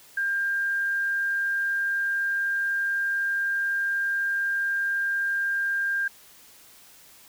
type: tone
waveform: sine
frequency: 1598 Hz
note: G6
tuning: 33 cents sharp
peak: -23 dBFS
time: 0.17-6.08 s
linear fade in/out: 5 ms
effects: white hiss -52 dBFS RMS until 7.28 s